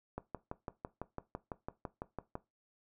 click train, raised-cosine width 1 ms, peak -25 dBFS, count 14, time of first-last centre 0.18-2.354 s, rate 5.98 Hz, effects noise-tail reverb RT60 0.2 s tail -17 dB re dry

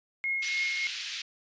sine tone with tremolo, 2157 Hz, C#7, 48 cents flat, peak -26 dBFS, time 0.24-0.87 s, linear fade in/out 0 ms, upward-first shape triangle, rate 3.4 Hz, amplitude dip 45%
sine tone with exponential growth, 5920 Hz, F#8, in tune, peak -32 dBFS, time 0.39-0.48 s, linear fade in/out 2 ms, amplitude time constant 18 ms
pink band-pass noise, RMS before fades -37 dBFS, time 0.42-1.22 s, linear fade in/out 5 ms, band 2200 to 5400 Hz, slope 24 dB/octave
effects resampled to 16000 Hz

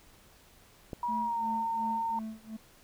click, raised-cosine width 2 ms, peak -24 dBFS, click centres 0.932 s
sine tone with pitch glide, 961 to 912.8 Hz, B5 to A#5, -48 to -37 cents, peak -29 dBFS, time 1.03-2.19 s, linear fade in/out 2 ms, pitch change -89 cents, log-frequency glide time 1.18-1.45 s
triangle tone with tremolo, 220 Hz, A3, in tune, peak -33 dBFS, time 1.08-2.57 s, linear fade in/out 10 ms, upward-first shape sine, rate 2.8 Hz, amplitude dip 95%
effects pink hiss -59 dBFS RMS until 2.83 s

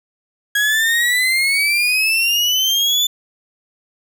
35% pulse exponential sweep, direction up, 1650 to 3520 Hz, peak -12 dBFS, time 0.55-3.07 s, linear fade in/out 5 ms, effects none

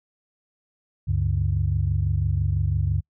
sine tone cluster, 71.2 / 97.2 / 143.2 Hz, C#2 / G2 / D3, +47 / -14 / -43 cents, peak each -25 / -22 / -26 dBFS, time 1.07-3.01 s, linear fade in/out 20 ms, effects noise-tail reverb RT60 0.1 s tail -26 dB re dry + tanh soft clip ceiling -11 dBFS

